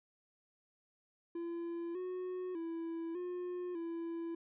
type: tone with pitch steps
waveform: triangle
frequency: 339.5 / 366.1 / 331.2 / 357.7 / 334.4 Hz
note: F4 / F#4 / E4 / F4 / E4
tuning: -49 / -18 / +8 / +41 / +25 cents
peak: -36 dBFS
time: 1.35-4.35 s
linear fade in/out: 5 ms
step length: 600 ms
effects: resampled to 8000 Hz